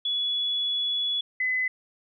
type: tone pair in turn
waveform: sine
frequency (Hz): 3398 / 2020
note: G#7 / B6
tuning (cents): +39 / +39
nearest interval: major sixth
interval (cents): 900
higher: first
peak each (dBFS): -24 / -23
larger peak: second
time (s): 0.05-1.21 / 1.4-1.68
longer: first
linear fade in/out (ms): 5
effects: none